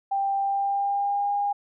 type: tone with pitch glide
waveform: sine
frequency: 789 to 811.7 Hz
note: G5 to G#5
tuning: +11 to -40 cents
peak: -22 dBFS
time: 0.11-1.53 s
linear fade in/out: 10 ms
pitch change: +49 cents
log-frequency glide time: 0.38-1.32 s
effects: none